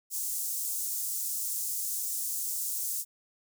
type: high-pass noise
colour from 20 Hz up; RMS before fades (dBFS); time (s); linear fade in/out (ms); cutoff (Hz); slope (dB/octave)
pink; -33; 0.1-3.05; 50; 7000; 24
effects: none